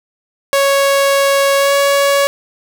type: tone with pitch glide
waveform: sawtooth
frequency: 554.4 to 560.8 Hz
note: C#5 to C#5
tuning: 0 to +20 cents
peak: -6 dBFS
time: 0.53-2.27 s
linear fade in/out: 0 ms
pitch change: +20 cents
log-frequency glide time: 1.57-1.74 s
effects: none